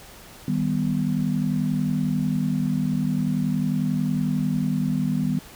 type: chord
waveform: sine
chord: Eb augmented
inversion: none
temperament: equal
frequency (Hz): 155.56 / 196 / 246.9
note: Eb3 / G3 / B3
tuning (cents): 0 / 0 / 0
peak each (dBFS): -25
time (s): 0.48-5.39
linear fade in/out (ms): 2
effects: pink hiss -45 dBFS RMS until 5.55 s